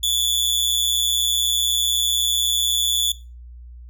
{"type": "tone with amplitude modulation", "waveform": "sawtooth", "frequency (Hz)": 3452, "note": "A7", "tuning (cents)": -34, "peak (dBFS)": -11, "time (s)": [0.03, 3.12], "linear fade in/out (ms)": 5, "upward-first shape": "sine", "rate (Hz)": 120, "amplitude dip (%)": 85, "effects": ["noise-tail reverb RT60 0.3 s tail -18 dB re dry", "added 60 Hz sine -37 dBFS peak until 3.89 s"]}